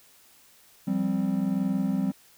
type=chord; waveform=triangle; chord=F suspended second; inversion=none; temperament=equal; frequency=174.61 / 196 / 261.6 Hz; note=F3 / G3 / C4; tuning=0 / 0 / 0 cents; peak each=-29 / -24 / -27 dBFS; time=0.87-2.12 s; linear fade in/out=10 ms; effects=white hiss -57 dBFS RMS until 2.37 s

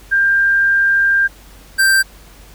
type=tone pair in turn; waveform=sine / square; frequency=1593 / 1571.1 Hz; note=G6 / G6; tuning=+27 / +3 cents; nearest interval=unison; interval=24 cents; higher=first; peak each=-10 dBFS; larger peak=neither; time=0.11-1.28 / 1.78-2.03 s; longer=first; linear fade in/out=20 ms; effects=added 48 Hz sine -41 dBFS peak until 2.54 s + pink hiss -44 dBFS RMS until 2.54 s

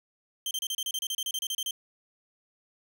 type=tone bursts; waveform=sawtooth; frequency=3136 Hz; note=G7; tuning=in tune; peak=-26 dBFS; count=16; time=0.46-1.709 s; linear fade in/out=2 ms; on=49 ms; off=31 ms; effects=none

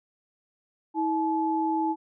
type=tone pair together; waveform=sine; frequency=322.1 / 860 Hz; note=E4 / A5; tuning=-40 / -40 cents; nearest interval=octave + perfect fourth; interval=1700 cents; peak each=-26 dBFS; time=0.94-1.96 s; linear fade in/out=50 ms; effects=none

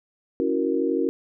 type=chord; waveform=sine; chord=F# dominant seventh; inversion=second; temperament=equal; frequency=277.2 / 329.6 / 370 / 466.2 Hz; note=C#4 / E4 / F#4 / A#4; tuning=0 / 0 / 0 / 0 cents; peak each=-26 dBFS; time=0.4-1.09 s; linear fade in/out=0 ms; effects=none

